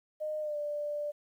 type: tone with pitch glide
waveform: sine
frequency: 613 to 589.4 Hz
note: D#5 to D5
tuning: -26 to +6 cents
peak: -32 dBFS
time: 0.2-1.12 s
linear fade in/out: 20 ms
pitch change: -68 cents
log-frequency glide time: 0.4-0.57 s
effects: 11-bit